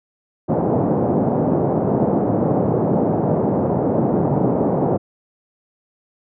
pink band-pass noise, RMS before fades -18 dBFS, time 0.48-4.98 s, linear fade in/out 20 ms, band 130 to 740 Hz, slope 24 dB/octave, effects none

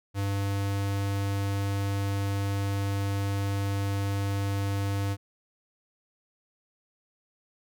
square tone, 99.4 Hz, G2, 25 cents sharp, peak -27 dBFS, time 0.14-5.17 s, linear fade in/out 50 ms, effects none

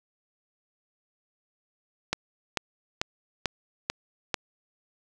click train, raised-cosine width 0.2 ms, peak -8 dBFS, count 6, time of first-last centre 2.13-4.342 s, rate 2.26 Hz, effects none

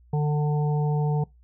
harmonic tone, 148.9 Hz, D3, 24 cents sharp, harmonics 1 / 3 / 5 / 6, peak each -21 / -31 / -35 / -37 dBFS, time 0.13-1.24 s, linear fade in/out 5 ms, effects noise-tail reverb RT60 0.2 s tail -23 dB re dry + added 60 Hz sine -52 dBFS peak until 1.43 s

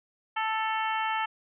harmonic tone with a mistuned harmonic, 440 Hz, A4, in tune, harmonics 2 / 3 / 4 / 5 / 6 / 7, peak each -29 / -33 / -35 / -37 / -39 / -40 dBFS, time 0.36-1.26 s, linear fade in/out 10 ms, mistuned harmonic 6, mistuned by +44 cents, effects none

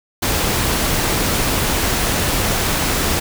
pink noise, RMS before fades -18 dBFS, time 0.22-3.2 s, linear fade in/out 10 ms, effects none

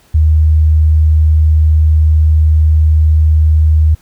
sine tone, 77.78 Hz, D#2, in tune, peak -5 dBFS, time 0.14-3.95 s, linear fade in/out 10 ms, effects pink hiss -49 dBFS RMS until 4.01 s

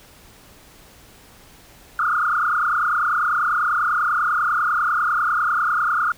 sine tone with frequency modulation, 1318.5 Hz, E6, in tune, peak -17 dBFS, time 1.99-6.12 s, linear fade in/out 2 ms, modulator 30.1 Hz, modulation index 4.4, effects pink hiss -48 dBFS RMS until 6.17 s

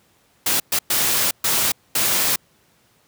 white noise bursts at uneven times, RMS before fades -19 dBFS, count 5, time 0.46-0.6 / 0.72-0.79 / 0.9-1.31 / 1.44-1.72 / 1.95-2.36 s, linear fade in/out 5 ms, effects pink hiss -59 dBFS RMS until 3.07 s + high-pass 80 Hz 12 dB/octave

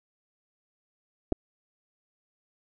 clicks, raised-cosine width 2 ms, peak -13 dBFS, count 2, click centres 1.322 / 1.325 s, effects none

